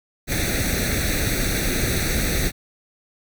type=noise with comb filter; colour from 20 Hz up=pink; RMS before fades=-22 dBFS; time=0.27-2.52 s; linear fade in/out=50 ms; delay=0.49 ms; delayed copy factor=+0.85; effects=none